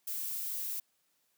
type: noise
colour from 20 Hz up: violet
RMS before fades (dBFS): -37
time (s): 0.07-0.8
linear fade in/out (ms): 5
effects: white hiss -75 dBFS RMS until 1.37 s + high-pass 100 Hz 12 dB/octave